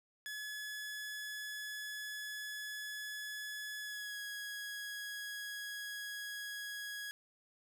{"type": "tone with pitch glide", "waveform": "sawtooth", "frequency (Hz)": [1703, 1663.1], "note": ["G#6", "G#6"], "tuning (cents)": [43, 2], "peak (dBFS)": -38, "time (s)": [0.26, 7.11], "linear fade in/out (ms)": 0, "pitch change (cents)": -41, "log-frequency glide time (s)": [3.8, 4.19], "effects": []}